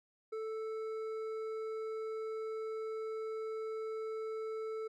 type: tone with hard clipping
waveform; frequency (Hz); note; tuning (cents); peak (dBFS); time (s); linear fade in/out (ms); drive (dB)
sine; 440; A4; 0; -39; 0.32-4.88; 10; 7
effects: none